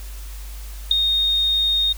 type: tone with ADSR envelope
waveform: sine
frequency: 3701 Hz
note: A#7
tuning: 13 cents flat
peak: -7 dBFS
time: 0.91-1.93 s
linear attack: 4 ms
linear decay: 4 ms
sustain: -9 dB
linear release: 9 ms
effects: added 50 Hz sine -31 dBFS peak until 1.97 s + white hiss -43 dBFS RMS until 1.97 s